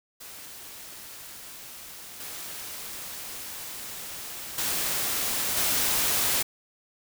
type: noise with level steps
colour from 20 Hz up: white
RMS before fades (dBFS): -43 / -38 / -28 / -25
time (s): 0.2-6.43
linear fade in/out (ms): 10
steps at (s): 2.2 / 4.58 / 5.57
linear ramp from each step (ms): 2
effects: none